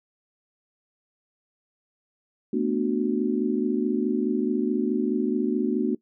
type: chord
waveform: sine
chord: B minor seventh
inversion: third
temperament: just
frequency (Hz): 222.2 / 246.9 / 296.3 / 370.4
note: A3 / B3 / D4 / F#4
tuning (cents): +17 / 0 / +15 / +2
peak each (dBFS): -27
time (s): 2.53-5.95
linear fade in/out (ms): 5
effects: noise-tail reverb RT60 0.1 s tail -20 dB re dry

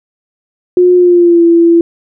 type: tone with pitch glide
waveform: sine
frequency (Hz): 359.5 to 337.4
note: F#4 to E4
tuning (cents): -50 to +40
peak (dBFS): -3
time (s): 0.77-1.81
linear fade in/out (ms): 2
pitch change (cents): -110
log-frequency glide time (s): 0.96-1.44
effects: none

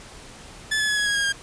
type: tone with pitch steps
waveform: sawtooth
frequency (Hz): 1734 / 1713.1 / 1692.4 / 1672 / 1651.9 / 1632 / 1612.3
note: A6 / A6 / G#6 / G#6 / G#6 / G#6 / G6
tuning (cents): -26 / -47 / +32 / +11 / -10 / -31 / +48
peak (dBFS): -17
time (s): 0.71-1.326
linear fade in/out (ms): 10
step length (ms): 88
effects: pink hiss -43 dBFS RMS until 1.42 s + resampled to 22050 Hz

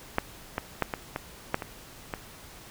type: clicks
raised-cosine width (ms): 0.5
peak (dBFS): -8 / -13 / -9 / -14 / -15 / -9 / -19 / -16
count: 8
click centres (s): 0.184 / 0.581 / 0.823 / 0.938 / 1.161 / 1.544 / 1.622 / 2.138
effects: pink hiss -48 dBFS RMS until 2.7 s

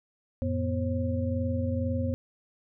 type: tone cluster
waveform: sine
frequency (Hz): 89.9 / 112 / 245.2 / 535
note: F#2 / A2 / B3 / C5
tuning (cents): -49 / +31 / -12 / +38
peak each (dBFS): -29 / -35 / -31 / -34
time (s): 0.42-2.14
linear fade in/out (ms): 0
effects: none

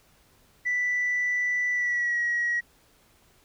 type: tone with pitch glide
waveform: sine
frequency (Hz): 1975.5 to 1907.1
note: B6 to A#6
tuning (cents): 0 to +39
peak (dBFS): -22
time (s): 0.65-2.61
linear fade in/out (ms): 20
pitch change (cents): -61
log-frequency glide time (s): 1.72-2.19
effects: tanh soft clip ceiling -20 dBFS + pink hiss -61 dBFS RMS until 3.44 s

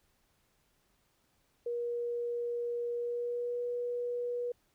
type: tone with pitch glide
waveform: sine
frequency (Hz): 476.8 to 484.6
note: A#4 to B4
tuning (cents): +39 to -33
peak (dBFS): -32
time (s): 1.66-4.52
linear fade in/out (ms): 5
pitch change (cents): +28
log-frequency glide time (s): 2.93-3.61
effects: pink hiss -73 dBFS RMS until 4.74 s

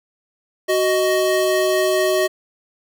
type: tone pair together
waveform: square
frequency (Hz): 372.9 / 623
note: F#4 / D#5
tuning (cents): +14 / +2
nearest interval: major sixth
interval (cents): 888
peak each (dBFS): -19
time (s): 0.68-2.28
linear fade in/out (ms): 20
effects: none

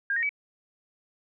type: tone with pitch steps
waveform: sine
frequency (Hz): 1612 / 1858 / 2284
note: G6 / A#6 / D7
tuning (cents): +48 / -6 / -49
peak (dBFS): -24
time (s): 0.1-0.292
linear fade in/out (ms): 2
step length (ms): 64
effects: none

